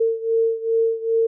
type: beating tone pair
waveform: sine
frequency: 452.9 / 455.4 Hz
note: A#4 / A#4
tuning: -50 / -40 cents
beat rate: 2.5 Hz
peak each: -19 / -22 dBFS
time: 0-1.27 s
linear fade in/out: 10 ms
effects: none